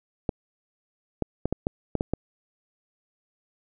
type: clicks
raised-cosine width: 2 ms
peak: -11 dBFS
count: 8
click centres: 0.292 / 1.223 / 1.456 / 1.526 / 1.669 / 1.953 / 2.009 / 2.136 s
effects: none